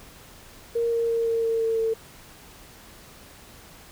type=tone with pitch steps; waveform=sine; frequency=466.2 / 463.2 / 460.3 / 457.4 / 454.5 / 451.6 / 448.8 Hz; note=A#4 / A#4 / A#4 / A#4 / A#4 / A4 / A4; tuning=0 / -11 / -22 / -33 / -44 / +45 / +34 cents; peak=-21 dBFS; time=0.75-1.94 s; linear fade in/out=10 ms; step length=170 ms; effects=pink hiss -48 dBFS RMS until 3.91 s